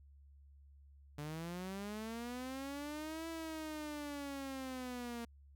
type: linear two-way sweep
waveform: sawtooth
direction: up then down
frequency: 144.6 to 330 to 232.1 Hz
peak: -38 dBFS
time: 1.18-5.25 s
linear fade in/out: 5 ms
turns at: 3.28 s
effects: added 70 Hz sine -58 dBFS peak until 5.55 s